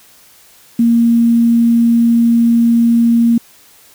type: tone with quantisation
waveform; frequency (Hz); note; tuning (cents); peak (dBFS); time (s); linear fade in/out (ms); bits
sine; 233.1; A#3; 0; -7; 0.79-3.38; 5; 6
effects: white hiss -45 dBFS RMS until 3.94 s